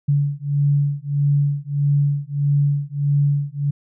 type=beating tone pair; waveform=sine; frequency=142.4 / 144 Hz; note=C#3 / D3; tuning=+47 / -34 cents; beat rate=1.6 Hz; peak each=-19 / -19 dBFS; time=0.08-3.71 s; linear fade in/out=10 ms; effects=none